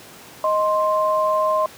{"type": "tone pair together", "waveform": "sine", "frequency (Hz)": [624.8, 1049], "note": ["D#5", "C6"], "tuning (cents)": [7, 4], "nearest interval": "major sixth", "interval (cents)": 897, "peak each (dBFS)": -19, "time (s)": [0.44, 1.66], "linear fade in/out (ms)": 2, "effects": ["pink hiss -42 dBFS RMS until 1.77 s", "high-pass 150 Hz 12 dB/octave"]}